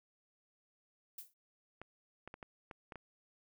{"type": "noise with exponential decay", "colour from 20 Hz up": "violet", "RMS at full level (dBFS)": -43, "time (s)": [1.18, 1.34], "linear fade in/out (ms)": 5, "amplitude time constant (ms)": 34}
{"type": "clicks", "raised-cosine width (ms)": 0.5, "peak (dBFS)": -32, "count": 7, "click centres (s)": [1.816, 2.276, 2.341, 2.428, 2.712, 2.922, 2.957]}
{"effects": []}